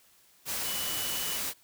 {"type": "tone in noise", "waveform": "sine", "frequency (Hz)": 2960, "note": "F#7", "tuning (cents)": 0, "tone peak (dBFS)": -38, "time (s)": [0.63, 1.4], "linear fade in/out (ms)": 50, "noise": "white", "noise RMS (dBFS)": -33, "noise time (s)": [0.45, 1.54], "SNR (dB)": -8, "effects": ["white hiss -62 dBFS RMS until 1.63 s"]}